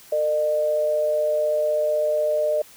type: tone pair together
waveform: sine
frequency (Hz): 454 / 606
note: A#4 / D#5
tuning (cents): -46 / -46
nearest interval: perfect fourth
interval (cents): 500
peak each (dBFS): -28 / -19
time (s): 0.12-2.62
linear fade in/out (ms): 5
effects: white hiss -48 dBFS RMS until 2.76 s